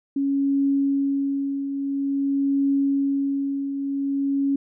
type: tone with tremolo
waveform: sine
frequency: 277.2 Hz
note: C#4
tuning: in tune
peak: -17 dBFS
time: 0.16-4.56 s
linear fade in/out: 5 ms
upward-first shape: triangle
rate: 0.49 Hz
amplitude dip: 60%
effects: none